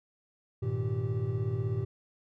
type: tone cluster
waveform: triangle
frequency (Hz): 101.1 / 117.4 / 155.5 / 388.7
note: G#2 / A#2 / D#3 / G4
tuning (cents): -46 / +13 / -1 / -15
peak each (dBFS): -32 / -29 / -37 / -36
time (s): 0.62-1.85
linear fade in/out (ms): 10
effects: none